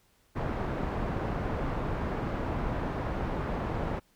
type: low-pass noise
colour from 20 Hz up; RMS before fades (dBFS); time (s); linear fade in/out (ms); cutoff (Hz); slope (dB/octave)
pink; -32; 0.35-4; 20; 1200; 12
effects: pink hiss -67 dBFS RMS until 4.15 s